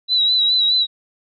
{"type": "tone with vibrato", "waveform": "sine", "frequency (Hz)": 3929, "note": "B7", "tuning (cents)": -10, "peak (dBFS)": -13, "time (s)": [0.08, 0.87], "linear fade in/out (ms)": 50, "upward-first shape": "sine", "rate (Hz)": 4.8, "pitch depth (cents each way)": 47, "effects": []}